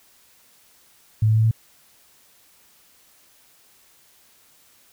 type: tone with pitch steps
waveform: sine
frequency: 108.5 / 109.57 / 110.65 / 111.74 Hz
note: A2 / A2 / A2 / A2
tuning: -24 / -7 / +10 / +27 cents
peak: -14 dBFS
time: 1.22-1.512 s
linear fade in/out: 5 ms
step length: 73 ms
effects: white hiss -56 dBFS RMS until 4.92 s